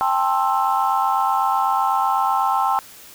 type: chord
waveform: sine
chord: A minor seventh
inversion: third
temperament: just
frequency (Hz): 792 / 880 / 1056 / 1320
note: G5 / A5 / C6 / E6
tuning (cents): +18 / 0 / +16 / +2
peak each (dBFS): -20 / -22 / -21 / -23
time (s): 0.01-2.79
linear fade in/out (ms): 0
effects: tanh soft clip ceiling -7 dBFS + white hiss -43 dBFS RMS until 3.14 s